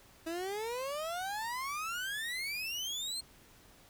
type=exponential sweep; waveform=30% pulse; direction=up; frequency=320 to 4281 Hz; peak=-33 dBFS; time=0.26-3.21 s; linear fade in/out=10 ms; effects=pink hiss -60 dBFS RMS until 3.89 s